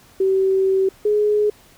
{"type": "tone pair in turn", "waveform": "sine", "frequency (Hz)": [383.2, 419.2], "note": ["G4", "G#4"], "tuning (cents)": [-39, 16], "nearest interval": "major second", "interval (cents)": 155, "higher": "second", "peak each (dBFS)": -14, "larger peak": "neither", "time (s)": [[0.2, 0.89], [1.05, 1.5]], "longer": "first", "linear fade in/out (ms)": 5, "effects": ["pink hiss -50 dBFS RMS until 1.77 s"]}